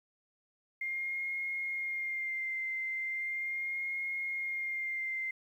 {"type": "tone with vibrato", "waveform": "sine", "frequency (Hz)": 2114, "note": "C7", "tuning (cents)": 17, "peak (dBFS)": -33, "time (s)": [0.81, 5.31], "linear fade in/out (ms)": 5, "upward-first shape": "sine", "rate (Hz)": 0.38, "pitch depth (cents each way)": 27, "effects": ["11-bit"]}